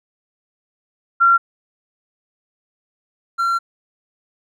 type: tone pair in turn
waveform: sine / triangle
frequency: 1373 / 1367.7 Hz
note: F6 / F6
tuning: -30 / -37 cents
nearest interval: unison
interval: 7 cents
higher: first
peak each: -9 / -14 dBFS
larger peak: first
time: 1.2-1.38 / 3.38-3.59 s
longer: second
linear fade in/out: 20 ms
effects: none